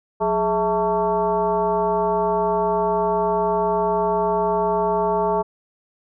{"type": "tone with frequency modulation", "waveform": "sine", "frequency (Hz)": 654, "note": "E5", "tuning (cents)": -14, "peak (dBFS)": -17, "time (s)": [0.2, 5.43], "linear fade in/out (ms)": 20, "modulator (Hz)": 236, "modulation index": 1.6, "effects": []}